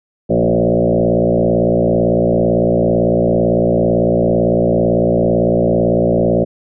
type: tone with frequency modulation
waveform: sine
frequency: 370 Hz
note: F#4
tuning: in tune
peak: -10 dBFS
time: 0.29-6.45 s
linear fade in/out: 20 ms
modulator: 57.9 Hz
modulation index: 4.4
effects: none